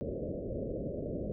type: low-pass noise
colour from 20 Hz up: white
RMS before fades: -37 dBFS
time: 0.01-1.32 s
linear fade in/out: 0 ms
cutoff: 610 Hz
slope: 96 dB/octave
effects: none